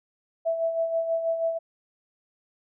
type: tone with tremolo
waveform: sine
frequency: 659.3 Hz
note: E5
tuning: in tune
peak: -21 dBFS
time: 0.45-1.59 s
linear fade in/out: 20 ms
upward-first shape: sine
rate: 6.2 Hz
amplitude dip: 55%
effects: none